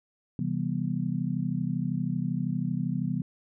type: chord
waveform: sine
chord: C major seventh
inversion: none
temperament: just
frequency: 130.81 / 163.52 / 196.22 / 245.3 Hz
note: C3 / E3 / G3 / B3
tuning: 0 / -14 / +2 / -12 cents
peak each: -33 / -30 / -33 / -33 dBFS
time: 0.39-3.22 s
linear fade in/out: 2 ms
effects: none